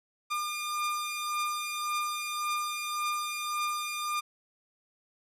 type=beating tone pair; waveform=sawtooth; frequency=1204 / 1205.8 Hz; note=D6 / D6; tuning=+43 / +45 cents; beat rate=1.8 Hz; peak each=-33 / -28 dBFS; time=0.3-4.21 s; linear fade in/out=20 ms; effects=resampled to 32000 Hz